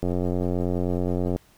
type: click train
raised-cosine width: 2 ms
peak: -13 dBFS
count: 120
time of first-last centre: 0.03-1.361 s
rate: 89.4 Hz
effects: pink hiss -58 dBFS RMS until 1.57 s